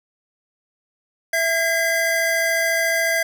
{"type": "tone cluster", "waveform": "square", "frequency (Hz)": [660, 1619, 2034], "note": ["E5", "G#6", "C7"], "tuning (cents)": [2, -45, -50], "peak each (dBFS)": -23, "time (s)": [1.33, 3.23], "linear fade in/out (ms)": 5, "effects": []}